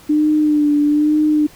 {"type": "tone with vibrato", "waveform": "sine", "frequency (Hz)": 299, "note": "D4", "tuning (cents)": 31, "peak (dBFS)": -11, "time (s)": [0.09, 1.47], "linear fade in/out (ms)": 10, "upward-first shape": "sine", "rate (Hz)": 1.1, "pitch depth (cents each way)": 36, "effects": ["pink hiss -44 dBFS RMS until 1.55 s"]}